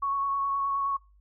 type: tone with vibrato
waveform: sine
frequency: 1108.7 Hz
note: C#6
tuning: in tune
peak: -25 dBFS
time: 0.02-0.97 s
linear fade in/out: 10 ms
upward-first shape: square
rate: 9.5 Hz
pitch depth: 11 cents each way
effects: noise-tail reverb RT60 0.3 s tail -24 dB re dry + added 50 Hz sine -56 dBFS peak until 1.2 s